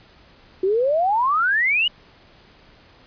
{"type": "exponential sweep", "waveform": "sine", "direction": "up", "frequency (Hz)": [364, 2982], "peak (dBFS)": -16, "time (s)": [0.63, 1.88], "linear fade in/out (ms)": 5, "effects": ["pink hiss -51 dBFS RMS until 3.06 s", "resampled to 11025 Hz"]}